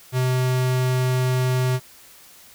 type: tone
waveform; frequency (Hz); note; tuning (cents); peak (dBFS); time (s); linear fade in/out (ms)
square; 127.8; C3; -40; -19; 0.12-1.8; 50
effects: white hiss -48 dBFS RMS until 2.54 s